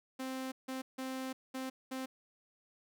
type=tone bursts at uneven times; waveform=sawtooth; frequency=261.6 Hz; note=C4; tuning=in tune; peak=-34 dBFS; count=5; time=0.19-0.52 / 0.68-0.82 / 0.98-1.33 / 1.54-1.7 / 1.91-2.06 s; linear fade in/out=10 ms; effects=none

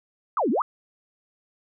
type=exponential two-way sweep; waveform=sine; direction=down then up; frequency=1320 to 208.7 to 1320 Hz; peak=-20 dBFS; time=0.37-0.62 s; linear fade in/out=2 ms; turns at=0.5 s; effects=none

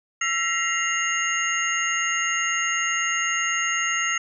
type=tone cluster; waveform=sine; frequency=1340 / 1920 / 2088 / 2799 / 6550 Hz; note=E6 / B6 / C7 / F7 / G#8; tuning=+28 / -49 / -4 / +3 / -25 cents; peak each=-28 dBFS; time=0.21-4.18 s; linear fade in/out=5 ms; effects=none

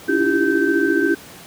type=tone cluster; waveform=sine; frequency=284.7 / 327.1 / 341.6 / 396.2 / 1552 Hz; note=C#4 / E4 / F4 / G4 / G6; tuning=+46 / -13 / -38 / +18 / -18 cents; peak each=-21 dBFS; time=0.08-1.15 s; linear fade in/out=10 ms; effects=pink hiss -40 dBFS RMS until 1.46 s + high-pass 100 Hz 12 dB/octave

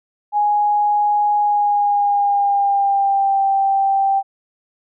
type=tone with pitch glide; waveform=sine; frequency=830 to 783.9 Hz; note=G#5 to G5; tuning=-1 to 0 cents; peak=-13 dBFS; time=0.32-4.23 s; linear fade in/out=50 ms; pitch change=-99 cents; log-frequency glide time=1.38-3.43 s; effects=none

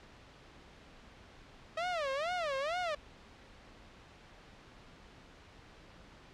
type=tone with vibrato; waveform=sawtooth; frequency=624 Hz; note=D#5; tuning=5 cents sharp; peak=-29 dBFS; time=1.77-2.95 s; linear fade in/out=5 ms; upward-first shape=sine; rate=2.2 Hz; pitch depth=270 cents each way; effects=pink hiss -56 dBFS RMS until 6.33 s + low-pass 4000 Hz 12 dB/octave

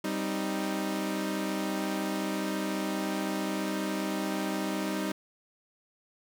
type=chord; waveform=sawtooth; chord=C minor; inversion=second; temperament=equal; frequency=196 / 261.6 / 311.1 Hz; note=G3 / C4 / Eb4; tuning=0 / 0 / 0 cents; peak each=-29 / -34 / -29 dBFS; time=0.04-5.12 s; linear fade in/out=5 ms; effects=none

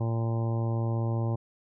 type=harmonic tone; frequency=114.5 Hz; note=A#2; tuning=31 cents flat; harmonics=1 / 2 / 3 / 4 / 5 / 6 / 7 / 8 / 9; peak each=-26 / -37 / -37 / -43 / -40 / -48 / -43 / -46 / -47 dBFS; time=0-1.36 s; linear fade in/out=10 ms; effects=none

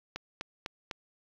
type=click train; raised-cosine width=0.2 ms; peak=-18 dBFS; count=4; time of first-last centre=0.16-0.912 s; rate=3.99 Hz; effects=low-pass 5000 Hz 12 dB/octave + 8-bit

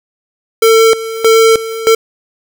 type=tone with tremolo; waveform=square; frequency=449.1 Hz; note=A4; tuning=35 cents sharp; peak=-5 dBFS; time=0.62-1.95 s; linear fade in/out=5 ms; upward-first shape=square; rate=1.6 Hz; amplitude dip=80%; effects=7-bit

